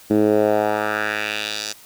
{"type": "tone with band-pass filter sweep", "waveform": "10% pulse", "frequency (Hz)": 105.9, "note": "G#2", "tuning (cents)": 34, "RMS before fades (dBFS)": -20, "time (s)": [0.1, 1.73], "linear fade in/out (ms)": 10, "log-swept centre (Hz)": [290, 5700], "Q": 1.9, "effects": ["white hiss -46 dBFS RMS until 1.85 s"]}